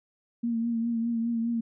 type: tone with vibrato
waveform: sine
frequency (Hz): 231.5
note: A#3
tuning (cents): -12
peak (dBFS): -25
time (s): 0.43-1.61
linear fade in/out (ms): 10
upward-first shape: triangle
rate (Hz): 4.9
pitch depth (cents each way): 42
effects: none